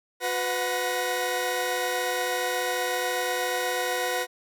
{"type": "tone cluster", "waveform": "sawtooth", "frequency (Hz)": [361.9, 499.5, 732, 1890], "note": ["F#4", "B4", "F#5", "A#6"], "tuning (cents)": [-38, 20, -19, 23], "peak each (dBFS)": [-31, -25, -27, -29], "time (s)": [0.2, 4.27], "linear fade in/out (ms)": 50, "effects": []}